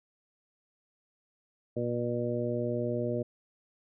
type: harmonic tone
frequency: 120 Hz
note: B2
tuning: 49 cents flat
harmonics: 1 / 2 / 3 / 4 / 5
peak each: -35 / -35 / -35 / -35 / -35 dBFS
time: 1.76-3.23 s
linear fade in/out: 10 ms
effects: none